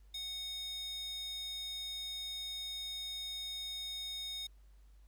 square tone with high-pass filter, 740 Hz, F#5, in tune, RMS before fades -42 dBFS, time 0.14-4.47 s, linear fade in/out 5 ms, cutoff 3700 Hz, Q 5.5, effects added 50 Hz sine -57 dBFS peak until 5.07 s + pink hiss -75 dBFS RMS until 5.07 s

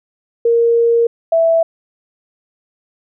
sine tone pair in turn, 466.2 / 659.3 Hz, A#4 / E5, 0 / 0 cents, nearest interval tritone, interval 600 cents, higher second, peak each -9 dBFS, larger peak neither, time 0.45-1.07 / 1.32-1.63 s, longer first, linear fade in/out 5 ms, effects none

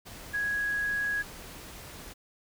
sine tone in noise, 1662 Hz, G#6, 1 cent sharp, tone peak -27 dBFS, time 0.33-1.23 s, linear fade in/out 20 ms, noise pink, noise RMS -45 dBFS, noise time 0.05-2.14 s, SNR +15 dB, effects none

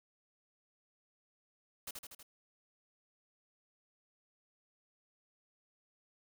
white noise with echo, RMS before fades -43 dBFS, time 1.87-1.91 s, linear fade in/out 5 ms, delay 80 ms, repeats 4, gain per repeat -3 dB, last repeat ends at 2.23 s, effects none

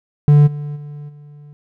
triangle tone with level steps, 146.83 Hz, D3, in tune, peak -4 / -21 / -27 / -35 dBFS, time 0.28-1.53 s, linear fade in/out 0 ms, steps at 0.46 / 0.75 / 1.08 s, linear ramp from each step 20 ms, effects none

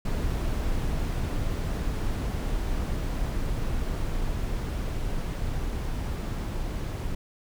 brown noise with level ramp, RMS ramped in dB -27 to -30 dBFS, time 0.05-7.15 s, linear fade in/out 5 ms, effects none

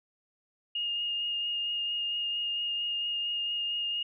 sine tone with vibrato, 2842 Hz, F7, 30 cents sharp, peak -29 dBFS, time 0.75-4.03 s, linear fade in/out 5 ms, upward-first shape triangle, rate 4.4 Hz, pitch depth 14 cents each way, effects none

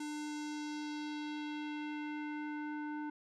square tone with low-pass filter sweep, 299.4 Hz, D4, 33 cents sharp, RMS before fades -41 dBFS, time 0-3.1 s, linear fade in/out 5 ms, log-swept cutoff 8600 to 1300 Hz, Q 1.7, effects none

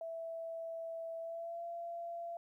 sine tone with pitch glide, 659.3 to 682.2 Hz, E5 to F5, 0 to -41 cents, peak -40 dBFS, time 0.01-2.37 s, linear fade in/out 2 ms, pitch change +59 cents, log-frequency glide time 1.2-1.63 s, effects 13-bit

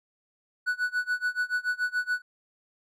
triangle tone with tremolo, 1480 Hz, F#6, in tune, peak -21 dBFS, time 0.66-2.22 s, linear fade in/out 20 ms, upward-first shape sine, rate 7 Hz, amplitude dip 95%, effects none

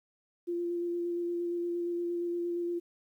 sine tone with vibrato, 346.2 Hz, F4, 15 cents flat, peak -30 dBFS, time 0.47-2.8 s, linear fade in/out 20 ms, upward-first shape square, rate 8.6 Hz, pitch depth 10 cents each way, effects 11-bit

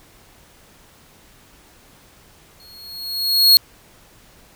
45% pulse tone with exponential growth, 4309 Hz, C#8, 50 cents flat, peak -5 dBFS, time 2.6-3.57 s, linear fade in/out 0 ms, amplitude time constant 210 ms, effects pink hiss -50 dBFS RMS until 4.55 s

